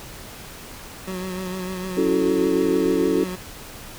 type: tone with vibrato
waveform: 25% pulse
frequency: 185 Hz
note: F#3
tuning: in tune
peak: -24 dBFS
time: 1.07-3.36 s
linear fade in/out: 10 ms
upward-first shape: sine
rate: 6.6 Hz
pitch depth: 33 cents each way
type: chord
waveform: sine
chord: F# minor seventh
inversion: second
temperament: equal with one note detuned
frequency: 278.1 / 329.6 / 370 / 440 Hz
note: C#4 / E4 / F#4 / A4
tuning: +6 / 0 / 0 / 0 cents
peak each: -23 dBFS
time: 1.97-3.24 s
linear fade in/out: 5 ms
effects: pink hiss -39 dBFS RMS until 3.98 s